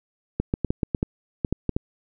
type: clicks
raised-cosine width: 3 ms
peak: -9 dBFS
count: 11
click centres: 0.4 / 0.539 / 0.647 / 0.705 / 0.832 / 0.948 / 1.029 / 1.448 / 1.526 / 1.693 / 1.765 s
effects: none